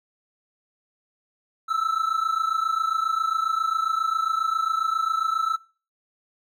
triangle tone pair together, 1302.6 / 1330 Hz, E6 / E6, -21 / +15 cents, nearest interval unison, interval 36 cents, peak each -23 dBFS, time 1.68-5.57 s, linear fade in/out 20 ms, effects noise-tail reverb RT60 0.4 s tail -20 dB re dry

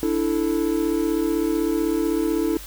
triangle chord, D suspended second, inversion none, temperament equal, 293.7 / 329.6 / 440 Hz, D4 / E4 / A4, 0 / 0 / 0 cents, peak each -23 / -20 / -24 dBFS, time 0.03-2.57 s, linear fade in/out 0 ms, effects added 50 Hz sine -39 dBFS peak until 2.66 s + white hiss -40 dBFS RMS until 2.66 s

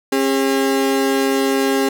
35% pulse tone pair together, 270.5 / 405.3 Hz, C#4 / G#4, -42 / -42 cents, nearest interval perfect fifth, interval 700 cents, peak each -16 dBFS, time 0.12-1.89 s, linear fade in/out 5 ms, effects none

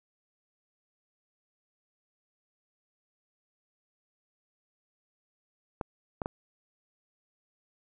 clicks, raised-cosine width 1 ms, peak -18 dBFS, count 3, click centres 5.812 / 6.218 / 6.259 s, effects none

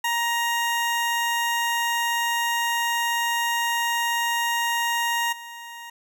20% pulse tone with level steps, 939 Hz, A#5, 12 cents sharp, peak -17 / -32 dBFS, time 0.04-5.9 s, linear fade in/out 5 ms, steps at 5.32 s, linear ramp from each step 10 ms, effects none

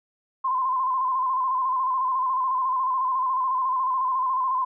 sine tone with vibrato, 1036 Hz, C6, 17 cents flat, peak -21 dBFS, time 0.44-4.65 s, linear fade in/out 10 ms, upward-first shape square, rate 14 Hz, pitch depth 44 cents each way, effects none

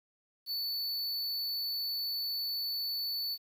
square tone, 4474 Hz, C#8, 15 cents sharp, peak -33 dBFS, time 0.46-3.38 s, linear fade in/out 50 ms, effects 10-bit

